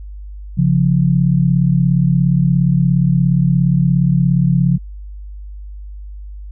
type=tone pair together; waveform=sine; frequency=137.52 / 174.61 Hz; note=C#3 / F3; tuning=-13 / 0 cents; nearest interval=major third; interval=413 cents; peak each=-13 dBFS; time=0.57-4.78 s; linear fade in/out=20 ms; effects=added 50 Hz sine -28 dBFS peak until 6.51 s